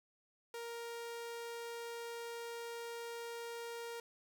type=tone; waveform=sawtooth; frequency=467.6 Hz; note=A#4; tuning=5 cents sharp; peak=-39 dBFS; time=0.54-4 s; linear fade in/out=2 ms; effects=none